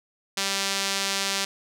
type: tone with band-pass filter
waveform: sawtooth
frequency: 196 Hz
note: G3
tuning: in tune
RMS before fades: -27 dBFS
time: 0.37-1.45 s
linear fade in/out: 5 ms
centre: 5000 Hz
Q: 0.93
effects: none